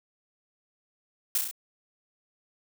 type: noise with echo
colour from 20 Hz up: blue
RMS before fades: -25 dBFS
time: 1.35-1.38 s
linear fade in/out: 2 ms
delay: 33 ms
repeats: 4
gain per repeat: -3 dB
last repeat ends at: 1.512 s
effects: none